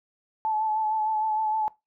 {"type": "tone with vibrato", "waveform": "sine", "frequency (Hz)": 867, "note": "A5", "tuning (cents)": -26, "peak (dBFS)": -23, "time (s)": [0.45, 1.68], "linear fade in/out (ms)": 0, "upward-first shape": "sine", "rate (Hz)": 6.5, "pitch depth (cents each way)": 28, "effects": ["noise-tail reverb RT60 0.2 s tail -20 dB re dry"]}